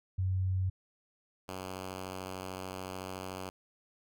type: tone pair in turn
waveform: sine / 5% pulse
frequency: 93.6 / 93.6 Hz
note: F#2 / F#2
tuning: +20 / +20 cents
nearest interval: unison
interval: 0 cents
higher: neither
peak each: -28 dBFS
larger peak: neither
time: 0.18-0.7 / 1.48-3.5 s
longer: second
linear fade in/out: 10 ms
effects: none